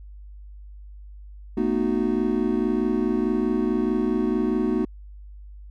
triangle chord, B dominant seventh, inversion third, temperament just, 222.2 / 246.9 / 308.7 / 370.4 Hz, A3 / B3 / D#4 / F#4, +17 / 0 / -14 / +2 cents, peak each -24 dBFS, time 1.57-4.85 s, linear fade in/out 5 ms, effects added 50 Hz sine -39 dBFS peak until 5.7 s

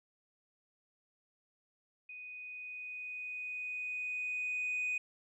sine tone with level ramp, 2489 Hz, D#7, in tune, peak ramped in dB -45 to -30 dBFS, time 2.09-4.98 s, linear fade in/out 5 ms, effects tanh soft clip ceiling -30 dBFS

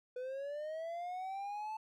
triangle linear sweep, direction up, 493.9 to 880 Hz, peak -37 dBFS, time 0.16-1.77 s, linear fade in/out 5 ms, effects none

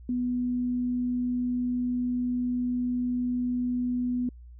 sine tone, 246.9 Hz, B3, in tune, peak -25 dBFS, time 0.09-4.29 s, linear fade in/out 2 ms, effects added 60 Hz sine -44 dBFS peak until 4.59 s

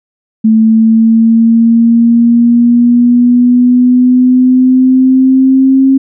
sine exponential sweep, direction up, 220 to 268.5 Hz, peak -3 dBFS, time 0.44-5.98 s, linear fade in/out 10 ms, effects none

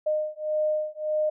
sine beating tone pair, 612 / 613.7 Hz, D#5 / D#5, -29 / -24 cents, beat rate 1.7 Hz, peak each -27 dBFS, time 0.06-1.3 s, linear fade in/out 10 ms, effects none

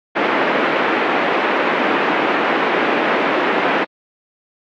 pink band-pass noise, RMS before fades -17 dBFS, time 0.15-3.85 s, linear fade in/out 20 ms, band 270 to 2500 Hz, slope 24 dB/octave, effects AAC 64 kbps

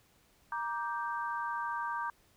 sine chord, G minor, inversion first, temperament just, 940.8 / 1176 / 1568 Hz, Bb5 / D6 / G6, +16 / +2 / 0 cents, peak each -36 / -38 / -39 dBFS, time 0.52-2.1 s, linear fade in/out 2 ms, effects pink hiss -67 dBFS RMS until 2.36 s

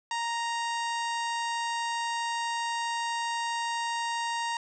harmonic tone with a mistuned harmonic, 932.3 Hz, A#5, in tune, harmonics 1 / 2 / 3 / 4 / 5 / 6 / 7 / 8 / 9, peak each -30 / -36 / -40 / -42 / -44 / -46 / -47 / -48 / -49 dBFS, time 0.11-4.57 s, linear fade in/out 2 ms, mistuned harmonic 9, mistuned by -24 cents, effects none

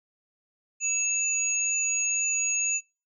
sine tone pair together, 2637 / 6749 Hz, E7 / G#8, 0 / +27 cents, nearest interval octave + major third, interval 1627 cents, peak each -30 / -25 dBFS, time 0.8-2.81 s, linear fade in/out 50 ms, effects noise-tail reverb RT60 0.3 s tail -25 dB re dry

